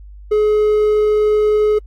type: tone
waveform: triangle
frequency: 423.8 Hz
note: G#4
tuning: 35 cents sharp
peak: -9 dBFS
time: 0.31-1.79 s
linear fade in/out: 10 ms
effects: added 50 Hz sine -34 dBFS peak until 1.86 s + AAC 48 kbps